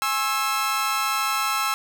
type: chord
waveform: sawtooth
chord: Ab augmented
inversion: none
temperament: equal with one note detuned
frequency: 830.6 / 1073.4 / 1318.5 Hz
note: Ab5 / C6 / E6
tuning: 0 / +44 / 0 cents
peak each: -26 / -24 / -20 dBFS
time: 0.02-1.74 s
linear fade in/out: 0 ms
effects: 9-bit